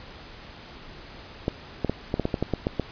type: clicks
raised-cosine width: 2 ms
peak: -10 dBFS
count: 11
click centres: 1.481 / 1.847 / 1.896 / 2.141 / 2.197 / 2.254 / 2.342 / 2.426 / 2.537 / 2.669 / 2.797 s
effects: pink hiss -44 dBFS RMS until 2.91 s + resampled to 11025 Hz